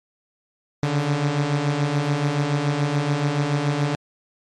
sawtooth beating tone pair, 140 / 147 Hz, C#3 / D3, +18 / +2 cents, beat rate 7 Hz, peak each -21 / -17 dBFS, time 0.83-3.95 s, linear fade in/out 0 ms, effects low-pass 6000 Hz 12 dB/octave + MP3 64 kbps

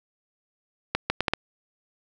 accelerating click train, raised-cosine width 0.3 ms, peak -6 dBFS, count 5, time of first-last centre 0.95-1.336 s, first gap 150 ms, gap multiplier 0.71, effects none

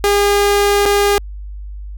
sawtooth tone with dropouts, 406.1 Hz, G#4, 39 cents flat, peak -7 dBFS, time 0.04-1.18 s, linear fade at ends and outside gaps 0 ms, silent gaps 0.855-0.86 s, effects added 50 Hz sine -26 dBFS peak until 1.97 s

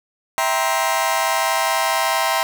sawtooth chord, C dominant seventh, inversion first, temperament just, 654.1 / 784.9 / 941.9 / 1046.5 Hz, E5 / G5 / Bb5 / C6, -14 / +2 / +18 / 0 cents, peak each -19 dBFS, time 0.38-2.43 s, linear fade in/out 0 ms, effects 8-bit

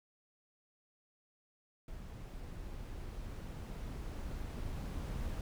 brown noise with level ramp, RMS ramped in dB -47 to -39 dBFS, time 1.88-5.41 s, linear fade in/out 2 ms, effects none

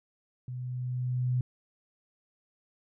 sine tone with level ramp, 125.5 Hz, B2, 28 cents sharp, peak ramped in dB -35 to -24 dBFS, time 0.48-1.41 s, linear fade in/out 2 ms, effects none

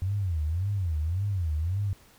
sine tone with vibrato, 88.1 Hz, F2, 16 cents sharp, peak -25 dBFS, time 0.02-1.93 s, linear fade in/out 0 ms, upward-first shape sine, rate 1.8 Hz, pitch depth 260 cents each way, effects pink hiss -57 dBFS RMS until 2.18 s

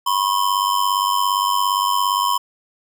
square ring-modulated tone, 1030 Hz, C6, 28 cents flat, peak -14 dBFS, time 0.06-2.38 s, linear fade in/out 10 ms, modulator 48.7 Hz, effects none

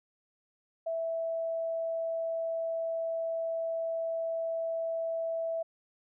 sine tone, 658 Hz, E5, 3 cents flat, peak -30 dBFS, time 0.86-5.63 s, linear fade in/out 10 ms, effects none

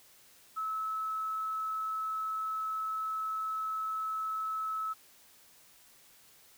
sine tone with quantisation, 1299 Hz, E6, 26 cents flat, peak -32 dBFS, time 0.56-4.94 s, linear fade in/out 20 ms, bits 10, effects white hiss -60 dBFS RMS until 6.57 s

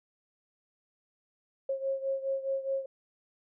sine beating tone pair, 539 / 543.8 Hz, C#5 / C#5, -49 / -33 cents, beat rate 4.8 Hz, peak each -31 / -35 dBFS, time 1.69-2.86 s, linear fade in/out 5 ms, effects none

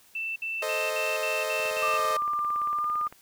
sine tone bursts, 2666 Hz, E7, 19 cents sharp, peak -29 dBFS, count 7, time 0.15-1.974 s, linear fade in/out 5 ms, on 210 ms, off 59 ms
sawtooth chord, A diminished, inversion none, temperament equal, 440 / 523.3 / 622.3 Hz, A4 / C5 / Eb5, 0 / 0 / 0 cents, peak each -31 / -30 / -26 dBFS, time 0.62-2.17 s, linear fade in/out 5 ms
click train, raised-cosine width 0.5 ms, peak -29 dBFS, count 28, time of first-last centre 1.6-3.125 s, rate 17.7 Hz
sine tone with pitch glide, 1192 to 1211.4 Hz, D6 to D#6, +25 to -47 cents, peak -25 dBFS, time 1.82-3.08 s, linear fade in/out 10 ms, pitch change +28 cents, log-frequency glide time 2.74-2.92 s
effects white hiss -58 dBFS RMS until 3.21 s

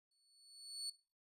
35% pulse tone with exponential growth, 4435 Hz, C#8, in tune, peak -37 dBFS, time 0.11-0.9 s, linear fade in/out 5 ms, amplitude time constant 170 ms, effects noise-tail reverb RT60 0.3 s tail -17 dB re dry + resampled to 32000 Hz

